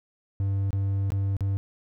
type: tone with dropouts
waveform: triangle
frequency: 98.2 Hz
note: G2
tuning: 4 cents sharp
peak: -21 dBFS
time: 0.4-1.57 s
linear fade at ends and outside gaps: 0 ms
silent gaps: 0.706-0.73 / 1.104-1.12 / 1.367-1.407 s
effects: none